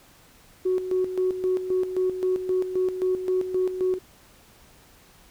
sine tone with tremolo, 370 Hz, F#4, in tune, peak -19 dBFS, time 0.65-3.99 s, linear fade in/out 10 ms, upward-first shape square, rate 3.8 Hz, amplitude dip 65%, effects tanh soft clip ceiling -15 dBFS + pink hiss -54 dBFS RMS until 5.3 s

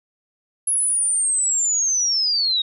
sine linear sweep, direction down, 10630 to 3729 Hz, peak -17 dBFS, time 0.67-2.62 s, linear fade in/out 5 ms, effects none

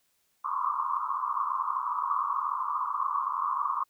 pink band-pass noise, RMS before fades -30 dBFS, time 0.44-3.84 s, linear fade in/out 10 ms, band 1000 to 1200 Hz, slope 96 dB/octave, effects white hiss -72 dBFS RMS until 3.89 s

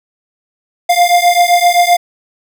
square beating tone pair, 698.5 / 706.2 Hz, F5 / F5, 0 / +19 cents, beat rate 7.7 Hz, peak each -11 dBFS, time 0.89-1.97 s, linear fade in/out 10 ms, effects none

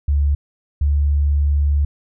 sine tone pair in turn, 71.7 / 72.24 Hz, D2 / D2, -41 / -28 cents, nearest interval unison, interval 13 cents, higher second, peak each -13 dBFS, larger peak neither, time 0.08-0.35 / 0.81-1.85 s, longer second, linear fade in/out 5 ms, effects none

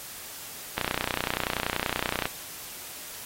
click train, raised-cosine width 0.3 ms, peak -10 dBFS, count 46, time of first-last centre 0.78-2.255 s, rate 30.5 Hz, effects white hiss -41 dBFS RMS until 3.25 s + AAC 48 kbps

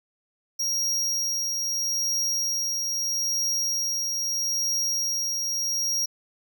45% pulse tone with tremolo, 5630 Hz, F8, 13 cents sharp, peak -23 dBFS, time 0.59-6.06 s, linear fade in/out 10 ms, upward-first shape triangle, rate 0.78 Hz, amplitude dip 30%, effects none

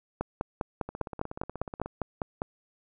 two click trains, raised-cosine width 1 ms, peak -15 / -23 dBFS, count 12 / 17, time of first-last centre 0.21-2.419 / 0.89-1.86 s, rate 4.98 / 16.5 Hz, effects none

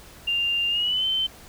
sine tone with pitch glide, 2794 to 3082 Hz, F7 to G7, 0 to -30 cents, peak -21 dBFS, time 0.27-1.27 s, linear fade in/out 10 ms, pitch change +170 cents, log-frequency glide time 0.69-1.05 s, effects added 60 Hz sine -54 dBFS peak until 1.48 s + pink hiss -47 dBFS RMS until 1.48 s

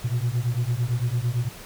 sine beating tone pair, 116.54 / 125.44 Hz, A#2 / B2, 0 / +27 cents, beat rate 8.9 Hz, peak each -23 dBFS, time 0.04-1.49 s, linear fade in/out 10 ms, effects tanh soft clip ceiling -18 dBFS + pink hiss -42 dBFS RMS until 1.65 s

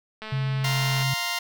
click train, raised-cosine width 0.3 ms, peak -21 dBFS, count 176, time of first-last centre 0.22-1.026 s, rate 217 Hz
sine tone with pitch glide, 134.5 to 133.19 Hz, C3 to C3, +48 to +31 cents, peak -23 dBFS, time 0.32-1.14 s, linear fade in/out 5 ms, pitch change -17 cents, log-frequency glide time 0.52-0.81 s
10% pulse chord, F suspended fourth, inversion none, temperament just, 698.5 / 931.3 / 1047.7 Hz, F5 / Bb5 / C6, 0 / -2 / +2 cents, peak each -23 dBFS, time 0.64-1.39 s, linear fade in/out 5 ms
effects none

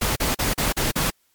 pink noise bursts, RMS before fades -22 dBFS, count 6, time 0.01-1.105 s, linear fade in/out 10 ms, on 150 ms, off 39 ms, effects white hiss -65 dBFS RMS until 1.34 s + MP3 96 kbps

